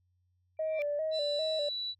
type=tone with exponential growth; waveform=sine; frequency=2349 Hz; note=D7; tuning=in tune; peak=-33 dBFS; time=0.57-0.82 s; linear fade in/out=0 ms; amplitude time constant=53 ms
type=tone with vibrato; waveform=sine; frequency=607 Hz; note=D#5; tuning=43 cents flat; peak=-29 dBFS; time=0.59-1.69 s; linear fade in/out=5 ms; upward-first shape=square; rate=2.5 Hz; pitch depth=68 cents each way
type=tone with pitch glide; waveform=sine; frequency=3980 to 3943 Hz; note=B7 to B7; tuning=+13 to -4 cents; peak=-33 dBFS; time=1.11-1.95 s; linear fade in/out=50 ms; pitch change=-17 cents; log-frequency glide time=1.26-1.47 s
effects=tanh soft clip ceiling -24 dBFS + added 90 Hz sine -70 dBFS peak until 1.99 s